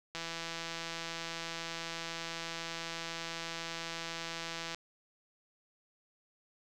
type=click train; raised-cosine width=0.2 ms; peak=-22 dBFS; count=764; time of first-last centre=0.15-4.746 s; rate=166 Hz; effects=none